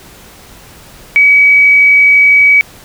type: tone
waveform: sine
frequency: 2273 Hz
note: C#7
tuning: 43 cents sharp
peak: -3 dBFS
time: 1.16-2.61 s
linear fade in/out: 0 ms
effects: pink hiss -37 dBFS RMS until 2.84 s